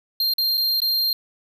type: tone with dropouts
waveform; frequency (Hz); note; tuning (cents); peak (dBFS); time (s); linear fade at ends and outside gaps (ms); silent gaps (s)
square; 4190; C8; +2; -19; 0.2-1.13; 2; 0.337-0.382 / 0.573-0.577 / 0.803-0.818
effects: none